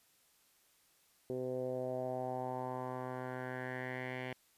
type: tone with low-pass filter sweep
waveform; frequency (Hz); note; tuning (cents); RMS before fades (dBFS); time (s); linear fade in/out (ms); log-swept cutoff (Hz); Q
10% pulse; 127.6; C3; -43; -40; 1.3-4.33; 0; 430 to 2500; 3.8
effects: white hiss -70 dBFS RMS until 4.57 s + resampled to 32000 Hz